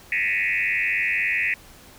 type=tone with frequency modulation; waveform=sine; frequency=2217 Hz; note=C#7; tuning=in tune; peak=-20 dBFS; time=0.12-1.54 s; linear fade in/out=2 ms; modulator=96.5 Hz; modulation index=4; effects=pink hiss -48 dBFS RMS until 1.98 s